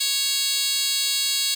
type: tone with high-pass filter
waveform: 10% pulse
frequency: 554 Hz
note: C#5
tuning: 1 cent flat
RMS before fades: -23 dBFS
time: 0-1.55 s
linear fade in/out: 10 ms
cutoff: 4700 Hz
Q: 3.9
effects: 8-bit